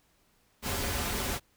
pink noise with comb filter, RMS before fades -32 dBFS, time 0.62-1.4 s, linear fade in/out 50 ms, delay 6.3 ms, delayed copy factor -0.5, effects pink hiss -68 dBFS RMS until 1.56 s

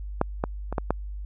clicks, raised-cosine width 1 ms, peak -6 / -10 / -17 / -11 / -8 dBFS, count 5, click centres 0.214 / 0.439 / 0.726 / 0.782 / 0.906 s, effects added 50 Hz sine -32 dBFS peak until 1.25 s

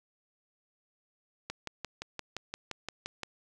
click train, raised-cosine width 0.2 ms, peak -19 dBFS, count 11, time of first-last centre 1.5-3.233 s, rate 5.77 Hz, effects none

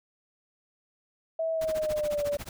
sine tone with pitch glide, 650 to 579.1 Hz, E5 to D5, -24 to -24 cents, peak -26 dBFS, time 1.39-2.37 s, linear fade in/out 5 ms, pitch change -200 cents, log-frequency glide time 1.53-2.25 s
pink noise with tremolo, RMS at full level -38 dBFS, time 1.61-2.49 s, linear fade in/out 2 ms, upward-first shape sine, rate 14 Hz, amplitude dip 100%
effects none

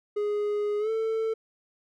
triangle tone with pitch glide, 415.3 to 445.1 Hz, G#4 to A4, 0 to +20 cents, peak -23 dBFS, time 0.16-1.34 s, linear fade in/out 10 ms, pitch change +120 cents, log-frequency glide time 0.79-0.9 s, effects none

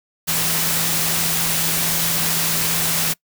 sine tone in noise, 164.8 Hz, E3, in tune, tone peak -29 dBFS, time 0.27-3.14 s, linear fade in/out 20 ms, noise white, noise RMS -20 dBFS, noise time 0.27-3.14 s, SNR -12 dB, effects noise-tail reverb RT60 0.1 s tail -24 dB re dry

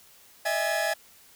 45% pulse tone cluster, 613 / 658 / 817 / 1700 Hz, D#5 / E5 / G#5 / G#6, -26 / -3 / -29 / +40 cents, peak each -32 / -29 / -32 / -30 dBFS, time 0.45-0.94 s, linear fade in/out 10 ms, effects white hiss -55 dBFS RMS until 1.35 s

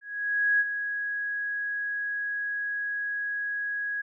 sine tone with ADSR envelope, 1660 Hz, G#6, 1 cent flat, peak -19 dBFS, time 0.01-4.02 s, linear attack 590 ms, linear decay 36 ms, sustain -9 dB, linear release 14 ms, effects none

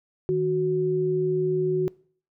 sine tone pair together, 156.33 / 370 Hz, D#3 / F#4, +9 / 0 cents, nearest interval octave + minor third, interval 1491 cents, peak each -28 / -21 dBFS, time 0.29-1.88 s, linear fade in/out 0 ms, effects noise-tail reverb RT60 0.5 s tail -23 dB re dry

